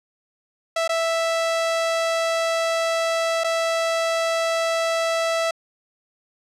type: tone with dropouts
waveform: sawtooth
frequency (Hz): 659.3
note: E5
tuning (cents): 0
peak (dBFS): -16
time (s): 0.76-5.51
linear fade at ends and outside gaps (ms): 5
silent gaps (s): 0.878-0.892 / 3.437-3.443
effects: low-pass 8000 Hz 12 dB/octave